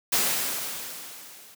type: noise with level ramp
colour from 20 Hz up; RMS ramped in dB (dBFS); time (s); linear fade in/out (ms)
white; -22 to -50; 0.12-1.55; 10
effects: high-pass 150 Hz 12 dB/octave